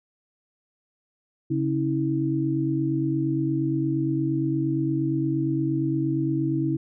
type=tone cluster; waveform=sine; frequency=137.7 / 275.1 / 323.7 Hz; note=C#3 / C#4 / E4; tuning=-11 / -13 / -31 cents; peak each=-26 / -30 / -24 dBFS; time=1.5-6.77 s; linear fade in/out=10 ms; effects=none